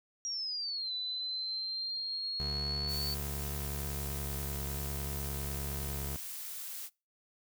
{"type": "exponential two-way sweep", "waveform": "sine", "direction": "down then up", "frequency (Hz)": [5720, 3982, 4481], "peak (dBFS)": -34, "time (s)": [0.25, 3.14], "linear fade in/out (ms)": 0, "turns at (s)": 0.93}
{"type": "tone with pitch glide", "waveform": "25% pulse", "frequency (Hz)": [71.7, 69.98], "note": ["D2", "C#2"], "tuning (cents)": [-41, 17], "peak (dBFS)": -33, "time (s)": [2.4, 6.16], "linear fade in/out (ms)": 0, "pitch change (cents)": -42, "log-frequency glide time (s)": [2.82, 4.36]}
{"type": "noise", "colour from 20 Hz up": "blue", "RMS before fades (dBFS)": -42, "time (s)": [2.87, 6.9], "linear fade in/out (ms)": 50}
{"effects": ["noise-tail reverb RT60 0.3 s tail -25 dB re dry"]}